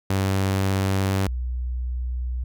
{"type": "tone pair in turn", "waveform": ["sawtooth", "sine"], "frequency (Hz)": [96.5, 61.79], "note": ["G2", "B1"], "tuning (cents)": [-27, 2], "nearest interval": "minor sixth", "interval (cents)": 771, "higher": "first", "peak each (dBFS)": [-16, -24], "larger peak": "first", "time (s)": [[0.1, 1.27], [1.27, 2.44]], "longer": "neither", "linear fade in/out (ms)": 5, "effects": []}